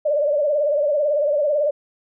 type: tone with vibrato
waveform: sine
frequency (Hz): 587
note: D5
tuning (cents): -1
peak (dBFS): -16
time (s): 0.05-1.71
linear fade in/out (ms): 10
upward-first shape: sine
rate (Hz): 18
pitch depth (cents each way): 82
effects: none